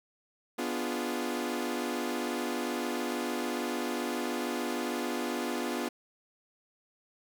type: chord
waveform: sawtooth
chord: B diminished seventh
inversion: none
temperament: equal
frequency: 246.9 / 293.7 / 349.2 / 415.3 Hz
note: B3 / D4 / F4 / Ab4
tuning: 0 / 0 / 0 / 0 cents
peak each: -31 / -34 / -32 / -36 dBFS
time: 0.58-5.89 s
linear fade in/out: 10 ms
effects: 10-bit